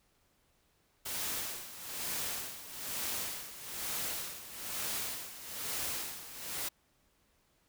white noise with tremolo, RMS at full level -36 dBFS, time 1.05-6.69 s, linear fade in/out 10 ms, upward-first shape sine, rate 1.1 Hz, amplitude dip 75%, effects pink hiss -72 dBFS RMS until 7.68 s

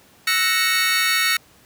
25% pulse chord, F# dominant seventh, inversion third, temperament equal, 1318.5 / 1480 / 1864.7 / 2217 Hz, E6 / F#6 / A#6 / C#7, 0 / 0 / 0 / 0 cents, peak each -21 / -23 / -17 / -18 dBFS, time 0.27-1.37 s, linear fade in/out 5 ms, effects pink hiss -52 dBFS RMS until 1.65 s + high-pass 80 Hz 12 dB/octave

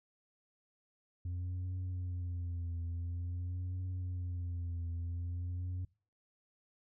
sine tone with vibrato, 88.2 Hz, F2, 18 cents sharp, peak -33 dBFS, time 1.25-5.85 s, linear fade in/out 5 ms, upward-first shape triangle, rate 0.48 Hz, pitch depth 75 cents each way, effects noise-tail reverb RT60 0.4 s tail -25 dB re dry + tanh soft clip ceiling -35 dBFS

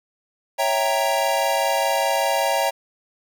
square chord, C# diminished seventh, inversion none, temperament equal, 554.4 / 659.3 / 784 / 932.3 Hz, C#5 / E5 / G5 / Bb5, 0 / 0 / 0 / 0 cents, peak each -25 dBFS, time 0.58-2.71 s, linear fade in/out 20 ms, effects none

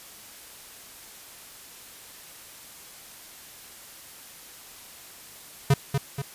square tone with echo, 138.59 Hz, C#3, in tune, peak -16 dBFS, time 5.7-5.74 s, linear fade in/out 5 ms, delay 240 ms, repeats 2, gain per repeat -6 dB, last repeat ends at 6.22 s, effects white hiss -46 dBFS RMS until 6.34 s + resampled to 32000 Hz

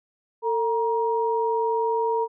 sine tone pair together, 449.9 / 945.4 Hz, A4 / A#5, +39 / +24 cents, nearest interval octave + minor second, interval 1285 cents, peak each -23 / -24 dBFS, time 0.42-2.28 s, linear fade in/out 50 ms, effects none

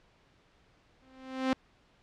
sawtooth tone with exponential growth, 261.6 Hz, C4, in tune, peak -20 dBFS, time 1.02-1.53 s, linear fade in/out 0 ms, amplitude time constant 110 ms, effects pink hiss -65 dBFS RMS until 2.02 s + low-pass 4000 Hz 12 dB/octave

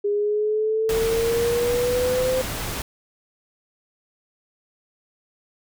sine exponential sweep, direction up, 407.5 to 519 Hz, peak -19 dBFS, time 0.04-2.42 s, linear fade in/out 10 ms
pink noise, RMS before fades -29 dBFS, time 0.89-2.82 s, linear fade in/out 2 ms
effects none

